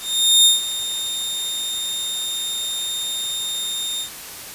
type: tone with ADSR envelope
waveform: sawtooth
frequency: 3661 Hz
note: A#7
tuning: 32 cents flat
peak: -6 dBFS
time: 0-4.1 s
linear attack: 450 ms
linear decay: 150 ms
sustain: -14 dB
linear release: 95 ms
effects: white hiss -35 dBFS RMS until 4.54 s + resampled to 32000 Hz